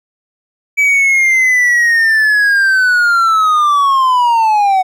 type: linear sweep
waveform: triangle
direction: down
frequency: 2300 to 740 Hz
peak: -6 dBFS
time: 0.77-4.83 s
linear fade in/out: 20 ms
effects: none